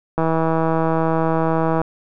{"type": "click train", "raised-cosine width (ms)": 1, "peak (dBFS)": -6, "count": 266, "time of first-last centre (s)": [0.18, 1.816], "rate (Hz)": 162, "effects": []}